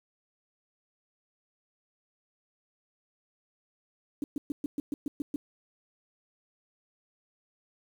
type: tone bursts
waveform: sine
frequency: 288.5 Hz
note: D4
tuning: 31 cents flat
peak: -28 dBFS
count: 9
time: 4.22-5.36 s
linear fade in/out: 2 ms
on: 20 ms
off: 120 ms
effects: 9-bit